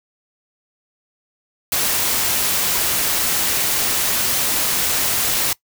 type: noise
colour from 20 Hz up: white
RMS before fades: -19 dBFS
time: 1.72-5.53 s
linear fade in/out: 2 ms
effects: noise-tail reverb RT60 0.1 s tail -21 dB re dry